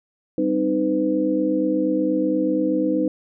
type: tone cluster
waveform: sine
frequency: 196.9 / 261.4 / 309.7 / 502 Hz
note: G3 / C4 / D#4 / B4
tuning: +8 / -1 / -8 / +28 cents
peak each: -28 / -26 / -20 / -24 dBFS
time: 0.38-3.08 s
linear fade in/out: 2 ms
effects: none